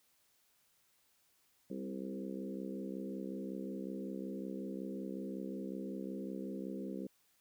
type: harmonic tone with a mistuned harmonic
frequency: 65.41 Hz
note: C2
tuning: in tune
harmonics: 3 / 4 / 5 / 6 / 7 / 8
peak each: -43 / -45 / -47 / -49 / -50 / -51 dBFS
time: 1.7-7.07 s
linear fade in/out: 5 ms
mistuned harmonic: 5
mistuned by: +17 cents
effects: white hiss -73 dBFS RMS until 7.4 s